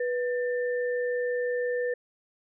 sine tone pair together, 490.9 / 1787 Hz, B4 / A6, -10 / +26 cents, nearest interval octave + minor seventh, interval 2236 cents, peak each -26 / -35 dBFS, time 0-1.94 s, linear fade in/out 5 ms, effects none

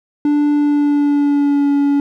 triangle tone with pitch glide, 293.3 to 283.8 Hz, D4 to C#4, -2 to +41 cents, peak -9 dBFS, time 0.25-2 s, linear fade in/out 2 ms, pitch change -57 cents, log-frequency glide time 0.53-1.7 s, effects none

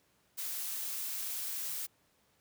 blue noise, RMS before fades -38 dBFS, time 0.37-1.87 s, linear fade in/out 20 ms, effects pink hiss -71 dBFS RMS until 2.4 s + high-pass 80 Hz 12 dB/octave

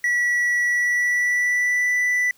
triangle tone with pitch glide, 1942 to 1979.4 Hz, B6 to B6, -30 to +3 cents, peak -16 dBFS, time 0.04-2.31 s, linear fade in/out 2 ms, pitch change +33 cents, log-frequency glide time 0.66-1.93 s, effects white hiss -57 dBFS RMS until 2.37 s

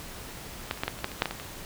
clicks, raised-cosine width 0.3 ms, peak -27 / -11 / -25 / -11 / -11 / -25 / -11 / -24 / -6 / -12 / -17 / -21 dBFS, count 12, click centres 0.675 / 0.711 / 0.775 / 0.835 / 0.88 / 0.989 / 1.044 / 1.117 / 1.221 / 1.257 / 1.31 / 1.399 s, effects pink hiss -42 dBFS RMS until 1.65 s

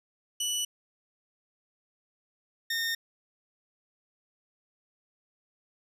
20% pulse tone pair in turn, 2960 / 1831.2 Hz, F#7 / A#6, 0 / -31 cents, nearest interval minor sixth, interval 831 cents, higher first, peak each -23 dBFS, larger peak neither, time 0.4-0.65 / 2.7-2.95 s, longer neither, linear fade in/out 5 ms, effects resampled to 32000 Hz

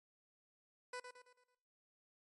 15% pulse tone with echo, 497.4 Hz, B4, 12 cents sharp, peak -37 dBFS, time 0.93-1 s, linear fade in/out 5 ms, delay 110 ms, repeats 5, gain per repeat -7 dB, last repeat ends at 1.55 s, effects noise-tail reverb RT60 1.0 s tail -24 dB re dry + MP3 48 kbps

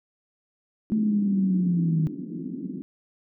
white band-pass noise, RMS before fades -34 dBFS, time 0.9-2.82 s, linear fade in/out 0 ms, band 170 to 310 Hz, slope 48 dB/octave
sine linear sweep, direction down, 220 to 155.56 Hz, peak -20 dBFS, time 0.92-2.07 s, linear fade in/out 0 ms
effects none

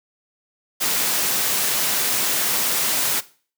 white high-pass noise, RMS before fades -21 dBFS, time 0.8-3.21 s, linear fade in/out 20 ms, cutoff 140 Hz, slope 12 dB/octave, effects noise-tail reverb RT60 0.4 s tail -18 dB re dry

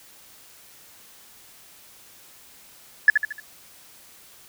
sine tone with echo, 1716 Hz, A6, 44 cents flat, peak -7 dBFS, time 3.08-3.1 s, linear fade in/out 2 ms, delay 75 ms, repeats 4, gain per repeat -7 dB, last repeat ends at 3.4 s, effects tanh soft clip ceiling -3 dBFS + white hiss -50 dBFS RMS until 4.48 s

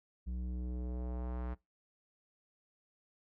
square tone with low-pass filter sweep, 61.5 Hz, B1, 7 cents flat, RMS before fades -39 dBFS, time 0.26-1.55 s, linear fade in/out 20 ms, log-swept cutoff 160 to 1500 Hz, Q 1.1, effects noise-tail reverb RT60 0.2 s tail -22 dB re dry

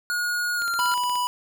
square tone with pitch glide, 1442 to 1388.9 Hz, F#6 to F6, -45 to -10 cents, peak -24 dBFS, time 0.1-0.94 s, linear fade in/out 0 ms, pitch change -65 cents, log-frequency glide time 0.56-0.68 s
click train, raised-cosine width 0.2 ms, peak -21 dBFS, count 10, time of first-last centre 0.62-1.156 s, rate 16.8 Hz
square tone, 985 Hz, B5, 5 cents flat, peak -23 dBFS, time 0.79-1.27 s, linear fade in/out 0 ms
effects none

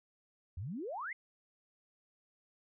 sine exponential sweep, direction up, 77.78 to 2190 Hz, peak -38 dBFS, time 0.57-1.13 s, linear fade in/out 5 ms, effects none

